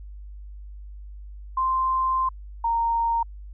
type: tone pair in turn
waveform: sine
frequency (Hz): 1044 / 925.9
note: C6 / A#5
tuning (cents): -4 / -12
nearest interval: major second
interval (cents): 208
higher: first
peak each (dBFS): -20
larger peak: neither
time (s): 1.57-2.29 / 2.64-3.23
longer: first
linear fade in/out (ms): 5
effects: added 50 Hz sine -37 dBFS peak until 3.53 s